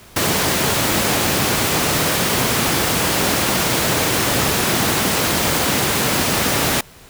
pink high-pass noise, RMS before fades -18 dBFS, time 0.16-6.81 s, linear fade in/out 5 ms, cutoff 110 Hz, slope 12 dB/octave, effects pink hiss -44 dBFS RMS until 7.09 s

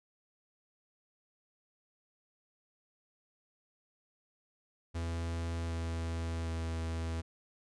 45% pulse tone with pitch steps, 83.6 / 82.83 / 82.07 Hz, E2 / E2 / E2, +25 / +9 / -7 cents, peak -34 dBFS, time 4.94-7.22 s, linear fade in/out 20 ms, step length 760 ms, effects resampled to 22050 Hz

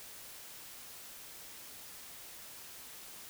silence, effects white hiss -50 dBFS RMS until 3.29 s

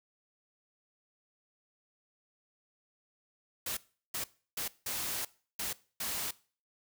white noise bursts at uneven times, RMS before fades -36 dBFS, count 6, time 3.66-3.77 / 4.14-4.24 / 4.57-4.68 / 4.86-5.25 / 5.59-5.73 / 6-6.31 s, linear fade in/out 5 ms, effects noise-tail reverb RT60 0.4 s tail -20 dB re dry

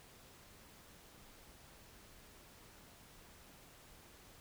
silence, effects pink hiss -60 dBFS RMS until 4.4 s

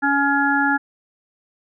harmonic tone, 280.8 Hz, C#4, 22 cents sharp, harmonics 1 / 3 / 5 / 6, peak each -21 / -21 / -21 / -21 dBFS, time 0.02-0.78 s, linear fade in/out 20 ms, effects none

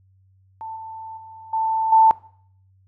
sine tone with level steps, 888 Hz, A5, 16 cents sharp, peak -30 / -33 / -39 / -19 / -10 dBFS, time 0.61-2.11 s, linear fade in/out 0 ms, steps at 0.76 / 1.17 / 1.53 / 1.92 s, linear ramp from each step 5 ms, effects noise-tail reverb RT60 0.6 s tail -20 dB re dry + added 95 Hz sine -54 dBFS peak until 2.87 s

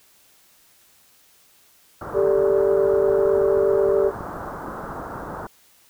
white low-pass noise, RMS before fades -33 dBFS, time 2.01-5.47 s, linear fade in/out 5 ms, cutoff 1400 Hz, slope 48 dB/octave
sine chord, G suspended second, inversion none, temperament equal with one note detuned, 392 / 440 / 583.6 Hz, G4 / A4 / D5, 0 / 0 / -11 cents, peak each -18 / -21 / -22 dBFS, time 2.13-4.12 s, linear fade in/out 50 ms
click train, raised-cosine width 3 ms, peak -25 dBFS, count 15, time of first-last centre 2.94-5.159 s, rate 6.31 Hz
effects white hiss -56 dBFS RMS until 5.89 s

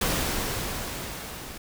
pink noise with level ramp, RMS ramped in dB -25 to -40 dBFS, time 0.01-1.58 s, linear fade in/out 5 ms, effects none

